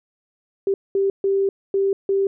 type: tone bursts at uneven times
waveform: sine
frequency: 392 Hz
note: G4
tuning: in tune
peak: -16 dBFS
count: 5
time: 0.67-0.74 / 0.95-1.1 / 1.24-1.49 / 1.74-1.93 / 2.09-2.27 s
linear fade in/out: 2 ms
effects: none